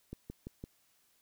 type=click train; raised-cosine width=3 ms; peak=-29 dBFS; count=4; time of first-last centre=0.13-0.639 s; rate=5.89 Hz; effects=white hiss -71 dBFS RMS until 1.21 s